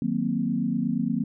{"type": "chord", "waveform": "sine", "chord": "C half-diminished seventh", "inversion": "first", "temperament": "equal", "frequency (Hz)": [155.56, 185, 233.1, 261.6], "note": ["Eb3", "Gb3", "Bb3", "C4"], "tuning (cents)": [0, 0, 0, 0], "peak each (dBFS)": [-32, -29, -26, -29], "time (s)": [0.02, 1.24], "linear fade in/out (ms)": 2, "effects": []}